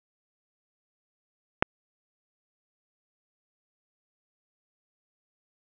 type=click; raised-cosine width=0.5 ms; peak=-3 dBFS; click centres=1.625 s; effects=resampled to 8000 Hz + 7-bit